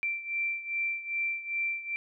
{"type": "beating tone pair", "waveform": "sine", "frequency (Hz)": [2349, 2351.5], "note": ["D7", "D7"], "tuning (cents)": [0, 2], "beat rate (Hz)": 2.5, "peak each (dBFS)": [-31, -35], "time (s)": [0.03, 1.96], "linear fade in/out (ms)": 0, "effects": []}